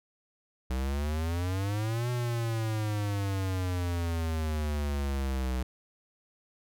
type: exponential two-way sweep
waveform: square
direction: up then down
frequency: 62.5 to 123.4 to 62.5 Hz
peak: -29 dBFS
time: 0.7-5.63 s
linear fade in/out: 5 ms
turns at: 2.1 s
effects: none